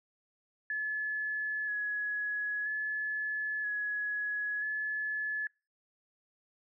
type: tone with vibrato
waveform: sine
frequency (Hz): 1700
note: G#6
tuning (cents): +40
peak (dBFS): -31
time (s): 0.7-5.47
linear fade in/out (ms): 2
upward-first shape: square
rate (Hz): 0.51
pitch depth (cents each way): 17
effects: noise-tail reverb RT60 0.3 s tail -26 dB re dry